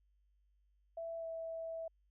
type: tone with pitch glide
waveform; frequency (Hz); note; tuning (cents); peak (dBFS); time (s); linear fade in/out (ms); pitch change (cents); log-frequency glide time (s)
sine; 663 to 655; E5 to E5; +10 to -11; -40; 0.97-1.88; 5; -21; 1.18-1.26
effects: added 50 Hz sine -70 dBFS peak until 2.1 s